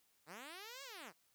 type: linear two-way sweep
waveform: 5% pulse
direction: up then down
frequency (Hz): 138.59 to 566 to 141.5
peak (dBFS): -38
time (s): 0.26-1.13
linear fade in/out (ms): 50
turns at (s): 0.83
effects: white hiss -75 dBFS RMS until 1.34 s